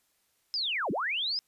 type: linear two-way sweep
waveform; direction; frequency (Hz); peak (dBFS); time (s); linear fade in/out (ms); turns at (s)
sine; down then up; 5190 to 149.1 to 5190; -28; 0.54-1.39; 0; 0.91
effects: white hiss -72 dBFS RMS until 1.47 s + resampled to 32000 Hz